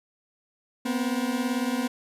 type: beating tone pair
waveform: 40% pulse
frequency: 240 / 258 Hz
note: B3 / C4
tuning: -49 / -24 cents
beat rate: 18 Hz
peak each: -27 dBFS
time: 0.85-1.88 s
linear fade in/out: 10 ms
effects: resampled to 32000 Hz + 10-bit